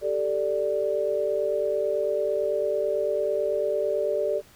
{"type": "chord", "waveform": "sine", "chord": "G suspended second", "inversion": "none", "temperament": "just", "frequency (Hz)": [392, 441, 588], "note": ["G4", "A4", "D5"], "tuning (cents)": [0, 4, 2], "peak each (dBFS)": [-29, -28, -25], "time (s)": [0.01, 4.42], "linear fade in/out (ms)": 50, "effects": ["pink hiss -54 dBFS RMS until 4.55 s"]}